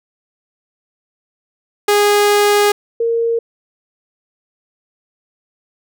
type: tone pair in turn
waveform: sawtooth / sine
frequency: 412 / 462.5 Hz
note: G#4 / A#4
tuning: -14 / -14 cents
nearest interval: major second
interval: 200 cents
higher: second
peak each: -6 / -13 dBFS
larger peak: first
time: 1.88-2.72 / 3-3.39 s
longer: first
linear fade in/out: 5 ms
effects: none